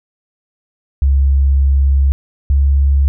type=tone pair in turn; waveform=sine; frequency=68.5 / 69.42 Hz; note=C#2 / C#2; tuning=-20 / +3 cents; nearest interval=unison; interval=23 cents; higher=second; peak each=-8 dBFS; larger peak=neither; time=1.02-2.12 / 2.5-3.08 s; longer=first; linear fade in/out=0 ms; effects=none